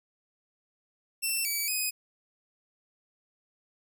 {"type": "tone with pitch steps", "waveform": "5% pulse", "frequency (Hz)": [2687, 2293, 2506], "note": ["E7", "D7", "D#7"], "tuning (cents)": [33, -42, 12], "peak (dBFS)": -19, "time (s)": [1.22, 1.91], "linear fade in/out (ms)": 20, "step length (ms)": 230, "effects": []}